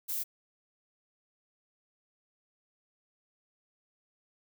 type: noise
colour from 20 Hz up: violet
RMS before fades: -34 dBFS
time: 0.08-0.24 s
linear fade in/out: 20 ms
effects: none